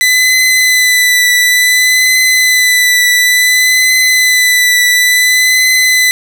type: tone with vibrato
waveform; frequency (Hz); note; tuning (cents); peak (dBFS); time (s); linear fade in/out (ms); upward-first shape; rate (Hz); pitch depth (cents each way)
sawtooth; 2000; B6; +21; -3; 0.01-6.11; 0; triangle; 0.57; 27
effects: none